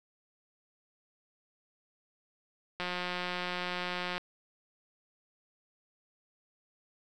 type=click train; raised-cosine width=0.3 ms; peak=-19 dBFS; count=248; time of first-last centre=2.8-4.18 s; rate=179 Hz; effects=none